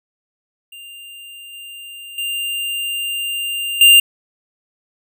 square tone with level steps, 2794 Hz, F7, in tune, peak -35 / -33 / -21 / -6 dBFS, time 0.72-4 s, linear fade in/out 5 ms, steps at 1.53 / 2.18 / 3.81 s, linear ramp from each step 2 ms, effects none

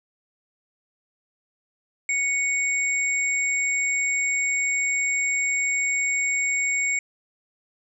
sine tone pair together, 2217 / 7472 Hz, C#7 / A#8, 0 / +3 cents, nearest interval octave + major sixth, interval 2103 cents, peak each -22 / -27 dBFS, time 2.09-6.99 s, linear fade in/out 2 ms, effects none

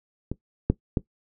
clicks, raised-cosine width 3 ms, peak -16 / -6 / -9 dBFS, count 3, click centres 0.316 / 0.7 / 0.972 s, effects noise-tail reverb RT60 0.1 s tail -17 dB re dry

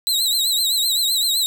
sawtooth tone with vibrato, 3951 Hz, B7, in tune, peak -14 dBFS, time 0.07-1.46 s, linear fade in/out 0 ms, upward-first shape triangle, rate 7.8 Hz, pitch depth 110 cents each way, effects none

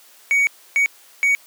triangle tone bursts at uneven times, 2244 Hz, C#7, 21 cents sharp, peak -12 dBFS, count 3, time 0.31-0.47 / 0.76-0.86 / 1.23-1.35 s, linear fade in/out 0 ms, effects white hiss -49 dBFS RMS until 1.46 s + high-pass 400 Hz 12 dB/octave

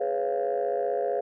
sine chord, C# dominant seventh, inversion second, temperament just, 415.8 / 498.9 / 554.4 / 693 Hz, G#4 / B4 / C#5 / E#5, +2 / +17 / 0 / -14 cents, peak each -29 dBFS, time 0-1.21 s, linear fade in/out 10 ms, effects tanh soft clip ceiling -18 dBFS

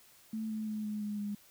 sine tone with pitch steps, 220 / 217 / 214 / 211 / 208.1 / 205.3 Hz, A3 / A3 / A3 / G#3 / G#3 / G#3, 0 / -24 / -48 / +28 / +4 / -20 cents, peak -34 dBFS, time 0.33-1.35 s, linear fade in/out 5 ms, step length 170 ms, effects white hiss -61 dBFS RMS until 1.5 s

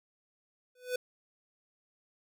square tone with exponential growth, 498.9 Hz, B4, 17 cents sharp, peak -28 dBFS, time 0.75-0.96 s, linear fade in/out 5 ms, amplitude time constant 45 ms, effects none

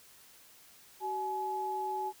sine tone pair together, 378.2 / 849 Hz, F#4 / G#5, +38 / +38 cents, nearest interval octave + major second, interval 1400 cents, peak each -39 / -33 dBFS, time 1-2.13 s, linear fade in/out 50 ms, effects white hiss -58 dBFS RMS until 2.2 s

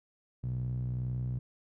sawtooth tone with band-pass filter, 62.1 Hz, B1, 10 cents sharp, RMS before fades -34 dBFS, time 0.43-1.39 s, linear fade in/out 5 ms, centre 130 Hz, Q 4.5, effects none

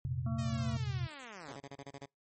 sine chord, F suspended fourth, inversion none, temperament equal, 87.31 / 116.54 / 130.81 Hz, F2 / Bb2 / C3, 0 / 0 / 0 cents, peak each -40 / -39 / -35 dBFS, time 0.05-1.07 s, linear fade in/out 0 ms
harmonic tone, 226.1 Hz, A3, 47 cents sharp, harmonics 1 / 3 / 5 / 6, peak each -37 / -47 / -51 / -53 dBFS, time 0.26-0.77 s, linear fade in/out 5 ms
5% pulse linear sweep, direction down, 635 to 100 Hz, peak -35 dBFS, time 0.38-1.57 s, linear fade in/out 10 ms
10% pulse tone bursts, 139.4 Hz, C#3, 10 cents sharp, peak -36 dBFS, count 8, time 1.48-2.058 s, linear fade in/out 5 ms, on 46 ms, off 30 ms
effects noise-tail reverb RT60 0.2 s tail -26 dB re dry + MP3 32 kbps

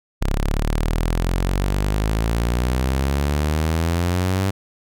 sawtooth exponential sweep, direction up, 33.41 to 98 Hz, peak -14 dBFS, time 0.21-4.51 s, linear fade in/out 10 ms, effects none

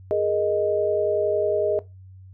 sine chord, Ab suspended second, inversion none, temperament equal, 415.3 / 466.2 / 622.3 Hz, Ab4 / Bb4 / Eb5, 0 / 0 / 0 cents, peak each -23 / -27 / -22 dBFS, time 0.11-1.79 s, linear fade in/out 0 ms, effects noise-tail reverb RT60 0.2 s tail -17 dB re dry + added 94 Hz sine -42 dBFS peak until 2.33 s

